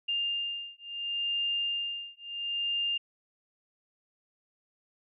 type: beating tone pair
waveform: sine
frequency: 2804 / 2804.72 Hz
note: F7 / F7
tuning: +6 / +7 cents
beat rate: 0.72 Hz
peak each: -33 / -33 dBFS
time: 0.08-2.98 s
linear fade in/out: 10 ms
effects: none